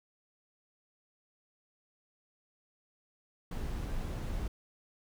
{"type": "noise", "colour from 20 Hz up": "brown", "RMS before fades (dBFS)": -36, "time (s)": [3.51, 4.48], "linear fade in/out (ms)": 5, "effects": []}